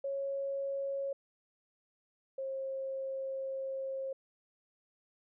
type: tone pair in turn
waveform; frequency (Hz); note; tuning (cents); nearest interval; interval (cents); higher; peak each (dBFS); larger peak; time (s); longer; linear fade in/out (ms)
sine; 551 / 535.6; C#5 / C5; -11 / +40; unison; 49; first; -33 / -35; first; 0.04-1.13 / 2.38-4.13; second; 5
effects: none